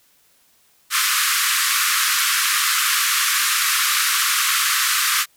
pink band-pass noise, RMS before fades -19 dBFS, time 0.9-5.26 s, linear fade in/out 50 ms, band 1100 to 15000 Hz, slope 96 dB/octave, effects white hiss -58 dBFS RMS until 5.36 s

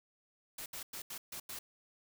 white noise bursts at uneven times, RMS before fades -44 dBFS, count 6, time 0.58-0.66 / 0.73-0.83 / 0.93-1.02 / 1.1-1.18 / 1.32-1.4 / 1.49-1.59 s, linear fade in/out 5 ms, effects none

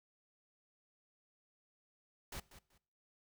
pink noise with echo, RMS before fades -45 dBFS, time 2.32-2.4 s, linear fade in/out 5 ms, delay 190 ms, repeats 2, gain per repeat -13 dB, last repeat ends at 2.78 s, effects noise-tail reverb RT60 0.6 s tail -21 dB re dry

